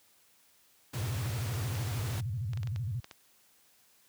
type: noise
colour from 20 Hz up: pink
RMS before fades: -41 dBFS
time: 0.93-2.21 s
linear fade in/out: 10 ms
type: tone with vibrato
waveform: sine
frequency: 110 Hz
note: A2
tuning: in tune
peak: -31 dBFS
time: 0.95-3 s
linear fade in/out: 5 ms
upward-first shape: square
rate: 13 Hz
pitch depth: 230 cents each way
type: clicks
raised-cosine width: 0.2 ms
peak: -28 dBFS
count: 10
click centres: 1.753 / 1.873 / 2.179 / 2.534 / 2.574 / 2.632 / 2.673 / 2.761 / 3.044 / 3.112 s
effects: white hiss -65 dBFS RMS until 4.08 s + high-pass 60 Hz 12 dB/octave